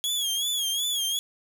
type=tone with vibrato; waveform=sawtooth; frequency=3322 Hz; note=G#7; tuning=in tune; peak=-22 dBFS; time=0.04-1.19 s; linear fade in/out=0 ms; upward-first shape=sine; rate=2.7 Hz; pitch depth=87 cents each way; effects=8-bit